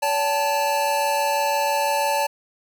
square tone cluster, 570 / 795 / 881 Hz, C#5 / G5 / A5, +48 / +24 / +2 cents, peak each -25 / -31 / -22 dBFS, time 0.02-2.27 s, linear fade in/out 10 ms, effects none

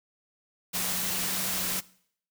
sine tone in noise, 184.6 Hz, F#3, 4 cents flat, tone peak -41 dBFS, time 0.73-1.81 s, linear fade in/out 20 ms, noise white, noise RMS -30 dBFS, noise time 0.73-1.81 s, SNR -14 dB, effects noise-tail reverb RT60 0.6 s tail -20 dB re dry

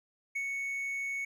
triangle tone with ADSR envelope, 2217 Hz, C#7, in tune, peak -29 dBFS, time 0.35-1.25 s, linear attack 11 ms, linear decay 67 ms, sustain -2 dB, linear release 6 ms, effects none

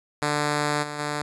5% pulse tone with level steps, 147.9 Hz, D3, 13 cents sharp, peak -11 / -20 / -15 dBFS, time 0.22-1.22 s, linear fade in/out 2 ms, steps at 0.82 / 0.98 s, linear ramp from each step 20 ms, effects resampled to 24000 Hz

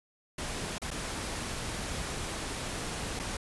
pink noise with dropouts, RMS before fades -36 dBFS, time 0.38-3.37 s, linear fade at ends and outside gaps 5 ms, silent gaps 0.783-0.817 / 0.906-0.912 / 3.193-3.196 s, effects resampled to 24000 Hz

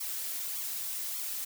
blue noise with flanger, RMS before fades -36 dBFS, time 0-1.45 s, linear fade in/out 10 ms, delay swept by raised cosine 0.88 to 5.38 ms, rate 1.7 Hz, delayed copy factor +0.95, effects none

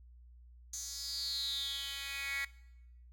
10% pulse tone with high-pass filter sweep, 277.2 Hz, C#4, in tune, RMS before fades -39 dBFS, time 0.73-2.45 s, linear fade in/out 5 ms, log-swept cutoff 6200 to 2100 Hz, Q 8.5, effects noise-tail reverb RT60 0.9 s tail -20 dB re dry + added 60 Hz sine -54 dBFS peak until 3.12 s

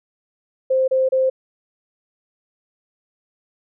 sine tone bursts, 523.3 Hz, C5, in tune, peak -14 dBFS, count 3, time 0.7-1.3 s, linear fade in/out 10 ms, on 180 ms, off 30 ms, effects none

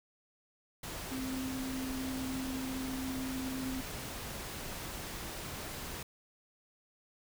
sine tone in noise, 261.6 Hz, C4, in tune, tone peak -36 dBFS, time 1.11-3.81 s, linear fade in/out 5 ms, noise pink, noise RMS -42 dBFS, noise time 0.83-6.03 s, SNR +3 dB, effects none

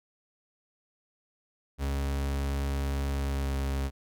40% pulse tone with pitch glide, 69.3 to 68.31 Hz, C#2 to C#2, 0 to -25 cents, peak -27 dBFS, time 1.78-3.91 s, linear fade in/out 50 ms, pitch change -25 cents, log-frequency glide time 3.2-3.54 s, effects none

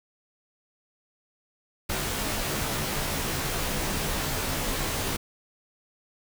pink noise with comb filter, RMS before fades -29 dBFS, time 1.89-5.17 s, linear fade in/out 10 ms, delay 17 ms, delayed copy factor -0.9, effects none

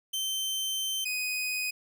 sawtooth tone pair in turn, 3100 / 2499 Hz, G7 / D#7, -20 / +7 cents, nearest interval major third, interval 373 cents, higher first, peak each -26 dBFS, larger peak neither, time 0.13-1.05 / 1.05-1.71 s, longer first, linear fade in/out 10 ms, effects none

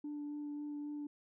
sine tone with vibrato, 293.7 Hz, D4, in tune, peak -38 dBFS, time 0.04-1.07 s, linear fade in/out 5 ms, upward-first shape sine, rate 3.7 Hz, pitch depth 10 cents each way, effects tanh soft clip ceiling -37 dBFS

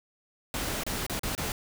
pink noise with dropouts, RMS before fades -32 dBFS, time 0.54-1.52 s, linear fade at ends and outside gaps 1 ms, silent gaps 0.835-0.865 / 1.065-1.097 / 1.194-1.233 / 1.351-1.378 s, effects none

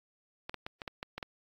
clicks, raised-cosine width 0.3 ms, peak -22 dBFS, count 8, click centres 0.495 / 0.543 / 0.665 / 0.818 / 0.878 / 1.029 / 1.18 / 1.228 s, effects AAC 32 kbps

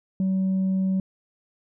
sine tone, 189.7 Hz, F#3, 43 cents sharp, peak -18 dBFS, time 0.2-1 s, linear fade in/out 2 ms, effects tanh soft clip ceiling -19 dBFS

